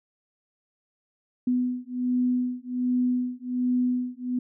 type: beating tone pair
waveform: sine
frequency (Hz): 248.5 / 249.8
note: B3 / B3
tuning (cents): +11 / +20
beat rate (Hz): 1.3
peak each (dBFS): -26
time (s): 1.47-4.39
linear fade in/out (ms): 5
effects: none